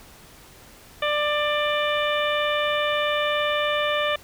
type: harmonic tone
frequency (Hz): 593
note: D5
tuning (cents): +17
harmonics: 1 / 2 / 3 / 4 / 5 / 6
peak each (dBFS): -24 / -27 / -29 / -30 / -31 / -32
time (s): 1.02-4.16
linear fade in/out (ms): 5
effects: pink hiss -48 dBFS RMS until 4.23 s